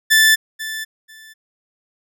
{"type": "tone with echo", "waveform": "sawtooth", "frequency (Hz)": 1758, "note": "A6", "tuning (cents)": -2, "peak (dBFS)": -6, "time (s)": [0.1, 0.36], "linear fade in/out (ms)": 20, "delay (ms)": 490, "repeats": 2, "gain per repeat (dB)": -15, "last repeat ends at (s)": 1.34, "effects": []}